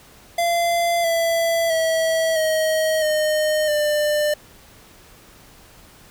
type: tone with pitch steps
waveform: square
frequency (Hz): 686 / 667.2 / 649 / 631.2 / 614 / 597.2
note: F5 / E5 / E5 / D#5 / D#5 / D5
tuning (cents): -31 / +21 / -27 / +25 / -23 / +29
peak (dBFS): -18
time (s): 0.38-4.34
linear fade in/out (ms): 5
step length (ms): 660
effects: pink hiss -48 dBFS RMS until 6.1 s